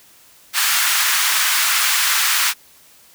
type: high-pass noise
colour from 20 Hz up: pink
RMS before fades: -17 dBFS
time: 0.53-2.54 s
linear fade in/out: 50 ms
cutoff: 1200 Hz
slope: 24 dB/octave
effects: white hiss -49 dBFS RMS until 3.14 s